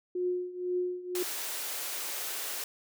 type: tone with tremolo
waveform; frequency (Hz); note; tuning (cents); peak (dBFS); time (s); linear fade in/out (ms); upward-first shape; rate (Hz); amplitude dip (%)
sine; 360.3; F#4; -46; -26; 0.15-1.23; 5; triangle; 2; 85
type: high-pass noise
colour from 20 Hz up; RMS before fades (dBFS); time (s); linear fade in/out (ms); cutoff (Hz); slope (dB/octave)
white; -36; 1.15-2.64; 2; 340; 24
effects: none